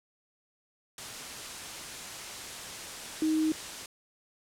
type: tone in noise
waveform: sine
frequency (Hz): 313.8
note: D#4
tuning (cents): +15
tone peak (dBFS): -24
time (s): 3.22-3.52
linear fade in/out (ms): 2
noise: white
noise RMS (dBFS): -40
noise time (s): 0.98-3.86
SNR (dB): +13
effects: low-pass 9000 Hz 12 dB/octave